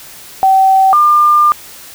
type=tone pair in turn; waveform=sine; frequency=768 / 1199.9 Hz; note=G5 / D6; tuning=-36 / +37 cents; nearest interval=minor sixth; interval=773 cents; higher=second; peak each=-5 dBFS; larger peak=neither; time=0.43-0.93 / 0.93-1.52 s; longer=second; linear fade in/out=0 ms; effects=white hiss -34 dBFS RMS until 1.94 s